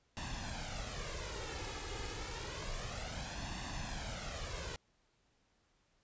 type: noise with flanger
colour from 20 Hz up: pink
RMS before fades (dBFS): -42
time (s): 0.17-4.76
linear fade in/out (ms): 0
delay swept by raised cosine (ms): 1.1 to 2.4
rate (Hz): 0.29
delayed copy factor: +0.65
effects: pink hiss -75 dBFS RMS until 6.03 s + resampled to 16000 Hz